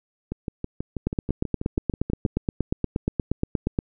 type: two click trains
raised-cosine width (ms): 3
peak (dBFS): -9 / -15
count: 24 / 13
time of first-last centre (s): 1.07-3.789 / 0.32-2.262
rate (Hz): 8.46 / 6.18
effects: none